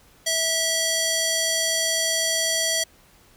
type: tone with band-pass filter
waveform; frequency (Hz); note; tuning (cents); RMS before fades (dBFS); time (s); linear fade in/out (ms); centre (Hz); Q
square; 652; E5; -19; -23; 0.26-2.84; 10; 6300; 1.1
effects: pink hiss -55 dBFS RMS until 3.36 s